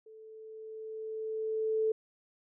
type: tone with level ramp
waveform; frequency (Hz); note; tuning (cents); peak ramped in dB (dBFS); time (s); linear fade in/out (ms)
sine; 438.8; A4; -5; -50 to -25; 0.06-1.92; 5
effects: none